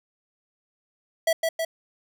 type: tone with echo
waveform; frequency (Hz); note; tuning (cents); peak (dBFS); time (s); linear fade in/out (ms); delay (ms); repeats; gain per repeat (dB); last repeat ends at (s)
square; 654; E5; -14; -19; 1.27-1.33; 5; 160; 2; -3; 1.65
effects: none